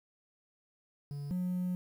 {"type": "tone pair in turn", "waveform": "triangle", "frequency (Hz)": [143, 180.74], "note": ["D3", "F#3"], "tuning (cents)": [-46, -40], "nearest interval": "major third", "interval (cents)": 406, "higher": "second", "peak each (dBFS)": [-35, -28], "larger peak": "second", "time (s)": [[1.11, 1.31], [1.31, 1.75]], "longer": "second", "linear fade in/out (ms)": 0, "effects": ["tanh soft clip ceiling -26 dBFS", "10-bit"]}